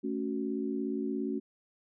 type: chord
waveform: sine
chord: F# minor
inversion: first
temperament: equal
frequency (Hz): 220 / 277.2 / 370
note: A3 / C#4 / F#4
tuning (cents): 0 / 0 / 0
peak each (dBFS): -35 / -34 / -36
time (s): 0.03-1.4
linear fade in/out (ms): 20
effects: none